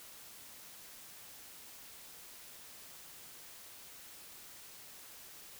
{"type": "silence", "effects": ["white hiss -53 dBFS RMS until 5.59 s"]}